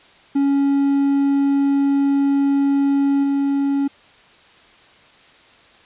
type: tone with level steps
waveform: triangle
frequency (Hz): 278.7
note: C#4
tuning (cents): +9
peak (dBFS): -12 / -14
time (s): 0.35-3.88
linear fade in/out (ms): 10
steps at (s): 3.23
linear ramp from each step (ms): 10
effects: white hiss -49 dBFS RMS until 5.85 s + resampled to 8000 Hz